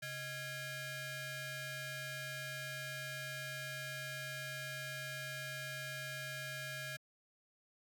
sawtooth ring-modulated tone, 760 Hz, F#5, 46 cents sharp, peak -34 dBFS, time 0.02-6.97 s, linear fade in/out 10 ms, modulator 896 Hz, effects high-pass 150 Hz 12 dB/octave + 12-bit

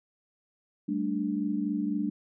sine chord, G suspended second, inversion none, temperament equal, 196 / 220 / 293.7 Hz, G3 / A3 / D4, 0 / 0 / 0 cents, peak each -32 / -32 / -30 dBFS, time 0.88-2.1 s, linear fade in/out 10 ms, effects none

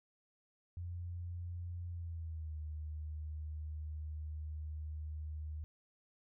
sine tone with pitch glide, 87.2 to 76.79 Hz, F2 to D#2, -2 to -22 cents, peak -40 dBFS, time 0.77-5.64 s, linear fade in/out 0 ms, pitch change -220 cents, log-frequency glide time 1.88-2.57 s, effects none

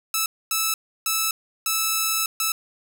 5% pulse tone bursts at uneven times, 1311 Hz, E6, 10 cents flat, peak -9 dBFS, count 5, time 0.14-0.26 / 0.51-0.74 / 1.06-1.31 / 1.66-2.26 / 2.4-2.52 s, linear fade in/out 2 ms, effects none

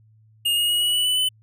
square tone with pitch steps, 2842 / 2870 / 2898 / 2927 / 2956 / 2985 / 3014 Hz, F7 / F7 / F#7 / F#7 / F#7 / F#7 / F#7, +30 / +47 / -37 / -19 / -2 / +15 / +31 cents, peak -19 dBFS, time 0.45-1.29 s, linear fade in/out 10 ms, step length 120 ms, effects added 109 Hz sine -52 dBFS peak until 1.42 s

